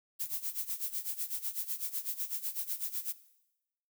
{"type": "noise with tremolo", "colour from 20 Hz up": "violet", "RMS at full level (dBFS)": -34, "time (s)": [0.19, 3.13], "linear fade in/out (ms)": 20, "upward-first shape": "sine", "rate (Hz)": 8, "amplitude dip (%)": 85, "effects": ["noise-tail reverb RT60 0.9 s tail -17 dB re dry"]}